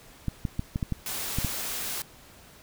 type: clicks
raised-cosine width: 5 ms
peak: -15 dBFS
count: 8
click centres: 0.283 / 0.452 / 0.594 / 0.759 / 0.828 / 0.923 / 1.386 / 1.447 s
type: noise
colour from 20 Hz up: white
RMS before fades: -33 dBFS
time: 1.06-2.02 s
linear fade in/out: 2 ms
effects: pink hiss -52 dBFS RMS until 2.62 s